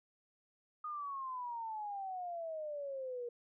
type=exponential sweep; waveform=sine; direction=down; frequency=1240 to 473.2 Hz; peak=-39 dBFS; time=0.84-3.29 s; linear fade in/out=5 ms; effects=none